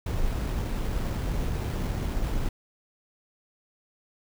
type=noise with sample-and-hold; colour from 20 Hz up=brown; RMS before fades=-28 dBFS; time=0.06-2.49 s; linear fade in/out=5 ms; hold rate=6300 Hz; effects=none